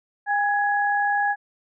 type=tone pair together; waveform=sine; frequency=813.2 / 1674 Hz; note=G#5 / G#6; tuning=-37 / +13 cents; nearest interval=octave; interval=1250 cents; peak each=-21 / -23 dBFS; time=0.26-1.36 s; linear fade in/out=50 ms; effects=none